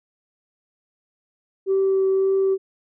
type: tone with vibrato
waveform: sine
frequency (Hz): 385.1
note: G4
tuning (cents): -31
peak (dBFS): -15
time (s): 1.66-2.58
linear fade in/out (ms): 50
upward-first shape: triangle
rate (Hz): 1.8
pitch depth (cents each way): 10
effects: tanh soft clip ceiling -13 dBFS